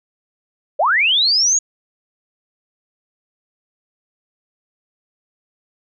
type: linear sweep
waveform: sine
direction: up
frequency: 509 to 6800 Hz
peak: -12 dBFS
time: 0.79-1.59 s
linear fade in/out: 10 ms
effects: none